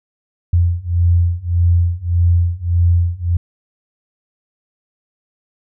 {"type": "beating tone pair", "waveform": "sine", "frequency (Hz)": [85.7, 87.4], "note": ["F2", "F2"], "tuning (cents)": [-32, 2], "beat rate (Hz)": 1.7, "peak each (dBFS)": [-15, -14], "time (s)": [0.53, 3.37], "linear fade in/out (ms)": 5, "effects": []}